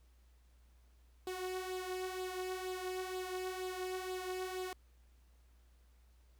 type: tone with flanger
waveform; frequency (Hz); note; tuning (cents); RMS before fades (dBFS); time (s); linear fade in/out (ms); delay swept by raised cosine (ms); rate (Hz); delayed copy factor
sawtooth; 370; F#4; 0; -41; 1.27-4.73; 2; 0.24 to 3.14; 2.1; +0.55
effects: added 60 Hz sine -62 dBFS peak until 6.39 s + pink hiss -75 dBFS RMS until 6.39 s